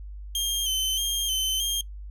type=tone with vibrato; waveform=sawtooth; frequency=3139 Hz; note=G7; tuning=2 cents sharp; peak=-21 dBFS; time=0.35-1.81 s; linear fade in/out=2 ms; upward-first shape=square; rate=1.6 Hz; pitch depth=40 cents each way; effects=noise-tail reverb RT60 0.1 s tail -20 dB re dry + added 50 Hz sine -36 dBFS peak until 2.1 s